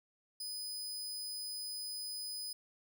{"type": "tone", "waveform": "sawtooth", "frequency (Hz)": 5000, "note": "D#8", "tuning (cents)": 8, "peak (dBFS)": -37, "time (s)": [0.4, 2.53], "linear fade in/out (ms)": 5, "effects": []}